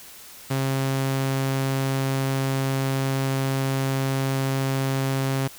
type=tone; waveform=sawtooth; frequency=134.6 Hz; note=C3; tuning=49 cents sharp; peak=-18 dBFS; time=0.5-5.48 s; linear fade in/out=10 ms; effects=white hiss -44 dBFS RMS until 5.58 s